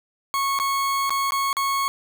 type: tone with dropouts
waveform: 40% pulse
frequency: 1100 Hz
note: C#6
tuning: 14 cents flat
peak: -20 dBFS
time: 0.34-1.88 s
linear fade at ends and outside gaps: 0 ms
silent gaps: 0.589-0.599 / 1.095-1.105 / 1.307-1.321 / 1.529-1.568 s
effects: none